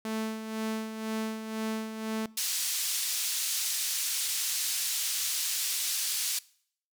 sawtooth tone with tremolo, 220 Hz, A3, in tune, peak -26 dBFS, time 0.05-2.26 s, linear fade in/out 2 ms, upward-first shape sine, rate 2 Hz, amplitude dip 60%
pink band-pass noise, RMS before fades -31 dBFS, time 2.37-6.39 s, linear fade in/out 5 ms, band 4300 to 14000 Hz, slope 12 dB/octave
effects noise-tail reverb RT60 0.6 s tail -22 dB re dry

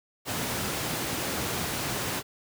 pink high-pass noise, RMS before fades -31 dBFS, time 0.25-2.23 s, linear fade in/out 50 ms, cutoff 100 Hz, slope 12 dB/octave, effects none

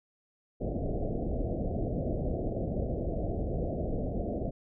pink low-pass noise, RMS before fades -32 dBFS, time 0.6-4.51 s, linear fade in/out 20 ms, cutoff 710 Hz, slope 96 dB/octave, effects none

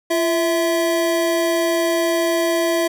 square tone pair together, 341.8 / 656 Hz, F4 / E5, -37 / -9 cents, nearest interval major seventh, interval 1128 cents, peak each -20 dBFS, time 0.1-2.88 s, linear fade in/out 10 ms, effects none

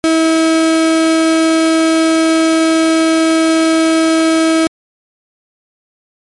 35% pulse tone, 322.9 Hz, E4, 36 cents flat, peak -7 dBFS, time 0.04-4.67 s, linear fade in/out 0 ms, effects MP3 48 kbps

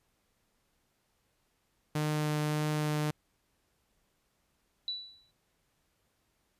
sawtooth tone with vibrato, 151.4 Hz, D#3, 47 cents flat, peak -25 dBFS, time 1.95-3.11 s, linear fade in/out 5 ms, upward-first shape triangle, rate 1.7 Hz, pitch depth 9 cents each way
sine tone with exponential decay, 3951 Hz, B7, in tune, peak -30 dBFS, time 4.88-5.31 s, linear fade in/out 1 ms, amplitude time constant 92 ms
effects pink hiss -75 dBFS RMS until 6.59 s + resampled to 32000 Hz

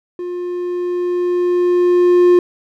triangle tone with level ramp, 355.1 Hz, F4, 29 cents sharp, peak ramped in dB -20 to -4 dBFS, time 0.19-2.39 s, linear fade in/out 2 ms, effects none

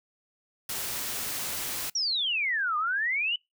white noise, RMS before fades -33 dBFS, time 0.69-1.9 s, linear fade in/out 5 ms
sine exponential two-way sweep, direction down then up, 5780 to 1190 to 3019 Hz, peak -25 dBFS, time 1.95-3.36 s, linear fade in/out 5 ms, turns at 2.77 s
effects noise-tail reverb RT60 0.2 s tail -26 dB re dry

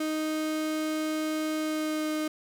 35% pulse tone with pitch glide, 311.1 to 308.4 Hz, D#4 to D#4, 0 to -15 cents, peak -26 dBFS, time 0-2.28 s, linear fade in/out 5 ms, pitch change -15 cents, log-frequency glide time 1.56-2.1 s, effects none

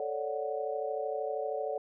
sine chord, D major seventh, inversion second, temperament equal, 440 / 554.4 / 587.3 / 740 Hz, A4 / C#5 / D5 / F#5, 0 / 0 / 0 / 0 cents, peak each -36 / -37 / -37 / -38 dBFS, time 0-1.78 s, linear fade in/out 2 ms, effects none

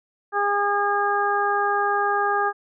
harmonic tone, 406.8 Hz, G#4, 36 cents flat, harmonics 1 / 2 / 3 / 4, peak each -26 / -23 / -24 / -26 dBFS, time 0.32-2.53 s, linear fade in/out 50 ms, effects none

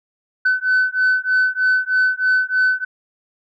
sine beating tone pair, 1510 / 1513.2 Hz, F#6 / F#6, +35 / +38 cents, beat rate 3.2 Hz, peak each -16 dBFS, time 0.45-2.85 s, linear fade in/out 10 ms, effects tanh soft clip ceiling -10 dBFS

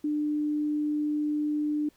sine tone, 298.8 Hz, D4, 30 cents sharp, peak -25 dBFS, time 0.04-1.89 s, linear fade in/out 5 ms, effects pink hiss -64 dBFS RMS until 1.96 s

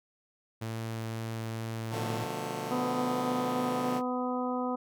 sawtooth tone, 112.8 Hz, A2, 44 cents sharp, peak -30 dBFS, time 0.61-2.25 s, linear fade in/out 10 ms
10% pulse chord, B half-diminished seventh, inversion none, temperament just, 123.47 / 148.16 / 177.8 / 222.2 Hz, B2 / D3 / F3 / A3, 0 / +16 / +31 / +17 cents, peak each -32 dBFS, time 1.9-4.02 s, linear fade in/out 50 ms
harmonic tone, 250.4 Hz, B3, 24 cents sharp, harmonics 1 / 2 / 3 / 4 / 5, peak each -32 / -35 / -37 / -38 / -39 dBFS, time 2.71-4.76 s, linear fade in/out 10 ms
effects none

